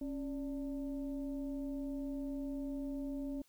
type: tone with frequency modulation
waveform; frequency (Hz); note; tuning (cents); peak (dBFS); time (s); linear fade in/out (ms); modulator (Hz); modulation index
sine; 275.3; C#4; -12; -37; 0.01-3.42; 5; 309; 0.57
effects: white hiss -71 dBFS RMS until 3.48 s